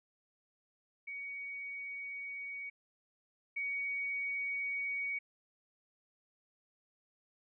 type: tone pair in turn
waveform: sine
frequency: 2246 / 2246 Hz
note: C#7 / C#7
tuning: +22 / +22 cents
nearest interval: unison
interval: 0 cents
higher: neither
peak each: -40 / -34 dBFS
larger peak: second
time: 1.07-2.7 / 3.56-5.19 s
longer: neither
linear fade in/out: 10 ms
effects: none